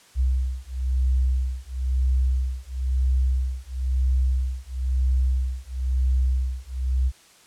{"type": "beating tone pair", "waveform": "sine", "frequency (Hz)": [63.8, 64.8], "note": ["C2", "C2"], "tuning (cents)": [-43, -16], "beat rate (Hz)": 1, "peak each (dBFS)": -23, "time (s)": [0.15, 7.12], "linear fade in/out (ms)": 50, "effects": ["white hiss -53 dBFS RMS until 7.46 s", "low-pass 9000 Hz 12 dB/octave"]}